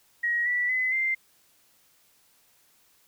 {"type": "tone with pitch steps", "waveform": "sine", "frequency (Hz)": [1896, 1958.3, 2023, 2089], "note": ["A#6", "B6", "B6", "C7"], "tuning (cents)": [29, -15, 41, -3], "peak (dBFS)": -23, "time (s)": [0.23, 1.15], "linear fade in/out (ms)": 10, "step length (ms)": 230, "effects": ["white hiss -63 dBFS RMS until 3.07 s"]}